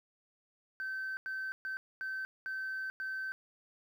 sine tone bursts at uneven times, 1542 Hz, G6, 29 cents flat, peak -34 dBFS, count 6, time 0.8-1.17 / 1.26-1.52 / 1.65-1.77 / 2.01-2.25 / 2.46-2.9 / 3-3.32 s, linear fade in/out 0 ms, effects tanh soft clip ceiling -33 dBFS + 11-bit

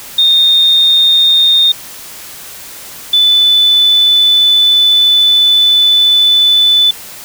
sine tone pair in turn, 3666 / 3497 Hz, A#7 / A7, -30 / -11 cents, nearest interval minor second, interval 81 cents, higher first, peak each -5 dBFS, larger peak neither, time 0.18-1.72 / 3.13-6.91 s, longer second, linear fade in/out 5 ms, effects white hiss -30 dBFS RMS until 7.24 s

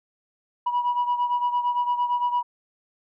sine beating tone pair, 971 / 979.8 Hz, B5 / B5, -30 / -14 cents, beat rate 8.8 Hz, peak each -21 / -26 dBFS, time 0.66-2.43 s, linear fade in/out 10 ms, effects tanh soft clip ceiling -17 dBFS

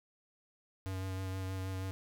square tone with vibrato, 94.6 Hz, F#2, 39 cents sharp, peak -37 dBFS, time 0.86-1.91 s, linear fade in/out 0 ms, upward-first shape sine, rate 6.3 Hz, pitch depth 16 cents each way, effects none

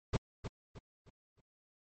brown noise with echo, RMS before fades -28 dBFS, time 0.13-0.17 s, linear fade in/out 10 ms, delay 310 ms, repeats 4, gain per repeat -9 dB, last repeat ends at 1.41 s, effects low-pass 8000 Hz 12 dB/octave + MP3 32 kbps

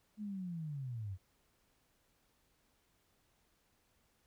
sine linear sweep, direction down, 216.5 to 89 Hz, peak -39 dBFS, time 0.17-1.18 s, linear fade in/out 50 ms, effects pink hiss -75 dBFS RMS until 4.26 s

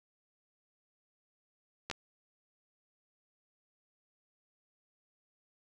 clicks, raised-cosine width 0.2 ms, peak -19 dBFS, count 2, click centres 1.9 / 1.913 s, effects none

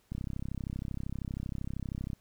click train, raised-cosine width 5 ms, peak -24 dBFS, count 67, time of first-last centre 0.12-2.132 s, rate 32.8 Hz, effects pink hiss -69 dBFS RMS until 2.2 s

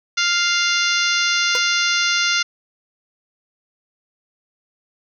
harmonic tone, 698.5 Hz, F5, in tune, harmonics 2 / 3 / 4 / 5 / 6 / 7 / 8 / 9, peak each -21 / -23 / -24 / -25 / -26 / -26 / -27 / -28 dBFS, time 0.17-2.43 s, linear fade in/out 10 ms
sawtooth tone with exponential decay, 496.4 Hz, B4, 9 cents sharp, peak -17 dBFS, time 1.55-1.62 s, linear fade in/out 1 ms, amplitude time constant 15 ms
effects none

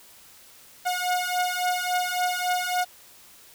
sawtooth beating tone pair, 721 / 724.6 Hz, F#5 / F#5, -45 / -36 cents, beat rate 3.6 Hz, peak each -23 dBFS, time 0.85-2.85 s, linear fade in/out 20 ms, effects white hiss -51 dBFS RMS until 3.54 s

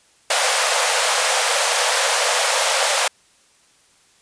pink high-pass noise, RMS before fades -18 dBFS, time 0.3-3.08 s, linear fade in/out 5 ms, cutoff 480 Hz, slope 96 dB/octave, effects white hiss -56 dBFS RMS until 4.21 s + resampled to 22050 Hz

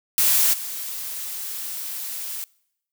blue noise with level steps, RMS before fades -18 / -31 dBFS, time 0.18-2.44 s, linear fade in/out 0 ms, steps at 0.53 s, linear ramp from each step 10 ms, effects noise-tail reverb RT60 0.8 s tail -25 dB re dry

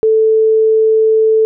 sine tone, 440 Hz, A4, in tune, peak -7 dBFS, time 0.03-1.45 s, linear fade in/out 0 ms, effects none

